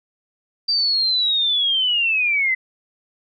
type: linear sweep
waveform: sine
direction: down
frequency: 4699 to 2011 Hz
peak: -16 dBFS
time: 0.68-2.55 s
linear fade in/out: 10 ms
effects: none